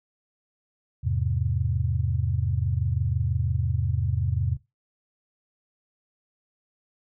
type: chord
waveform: sine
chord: E augmented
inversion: none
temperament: just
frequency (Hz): 82.41 / 103.01 / 128.76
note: E2 / G#2 / B#2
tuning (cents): 0 / -14 / -27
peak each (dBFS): -27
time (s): 1.03-4.57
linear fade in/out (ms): 20
effects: noise-tail reverb RT60 0.2 s tail -18 dB re dry